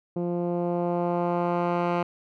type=tone with low-pass filter sweep; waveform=10% pulse; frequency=174.2 Hz; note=F3; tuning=4 cents flat; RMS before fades=-26 dBFS; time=0.16-2.03 s; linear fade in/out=5 ms; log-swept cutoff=370 to 1900 Hz; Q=0.96; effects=none